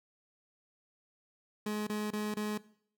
30% pulse tone bursts, 211.1 Hz, G#3, 29 cents sharp, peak -30 dBFS, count 4, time 1.66-2.578 s, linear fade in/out 5 ms, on 210 ms, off 26 ms, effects noise-tail reverb RT60 0.6 s tail -19 dB re dry

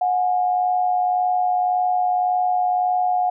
sine tone pair together, 728 / 829.8 Hz, F#5 / G#5, -28 / -2 cents, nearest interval major second, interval 226 cents, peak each -17 / -27 dBFS, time 0.01-3.3 s, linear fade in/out 5 ms, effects none

